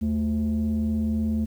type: tone pair together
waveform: sine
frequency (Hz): 78.78 / 220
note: D#2 / A3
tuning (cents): +22 / 0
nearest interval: octave + tritone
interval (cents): 1778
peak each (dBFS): -25 / -21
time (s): 0.01-1.46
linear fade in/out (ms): 20
effects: tanh soft clip ceiling -19 dBFS + 9-bit